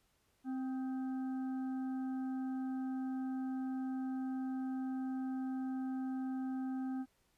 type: harmonic tone with a mistuned harmonic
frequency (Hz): 261.6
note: C4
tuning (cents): 0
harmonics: 1 / 3 / 5 / 6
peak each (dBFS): -36 / -50 / -60 / -60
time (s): 0.44-7.06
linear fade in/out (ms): 50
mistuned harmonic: 5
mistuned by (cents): -60
effects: pink hiss -75 dBFS RMS until 7.37 s + resampled to 32000 Hz